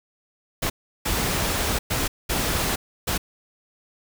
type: noise bursts at uneven times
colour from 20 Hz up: pink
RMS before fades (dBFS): -24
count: 5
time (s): 0.62-0.7 / 1.05-1.79 / 1.9-2.08 / 2.29-2.76 / 3.07-3.18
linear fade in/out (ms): 10
effects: none